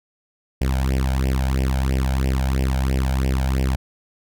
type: tone with flanger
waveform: sawtooth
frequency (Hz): 65.8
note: C2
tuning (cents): +10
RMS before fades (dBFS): -20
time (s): 0.61-3.76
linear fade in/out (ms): 5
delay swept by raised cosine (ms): 0.37 to 1.34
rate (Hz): 3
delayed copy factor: +0.9
effects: none